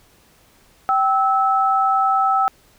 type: tone pair together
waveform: sine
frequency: 776 / 1305 Hz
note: G5 / E6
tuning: -18 / -18 cents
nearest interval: major sixth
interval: 900 cents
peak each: -17 dBFS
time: 0.89-2.48 s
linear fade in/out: 0 ms
effects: pink hiss -54 dBFS RMS until 2.78 s